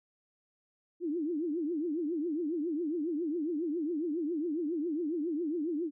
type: tone with vibrato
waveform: sine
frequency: 320.3 Hz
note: E4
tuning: 50 cents flat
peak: -30 dBFS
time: 1-5.91 s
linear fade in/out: 50 ms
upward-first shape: triangle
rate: 7.3 Hz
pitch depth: 230 cents each way
effects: none